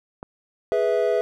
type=click; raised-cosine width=1 ms; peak=-20 dBFS; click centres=0.229 s
type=chord; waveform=triangle; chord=E major; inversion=first; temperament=equal with one note detuned; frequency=415.3 / 493.9 / 653.9 Hz; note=G#4 / B4 / E5; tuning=0 / 0 / -14 cents; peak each=-21 dBFS; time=0.72-1.21 s; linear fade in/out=0 ms
effects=none